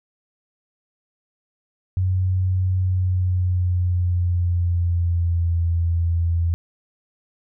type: tone with pitch glide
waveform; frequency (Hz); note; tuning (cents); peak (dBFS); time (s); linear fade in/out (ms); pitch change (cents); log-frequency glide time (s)
sine; 92.7 to 84.52; F#2 to E2; +4 to +44; -17; 1.97-6.54; 0; -160; 2.79-5.6
effects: none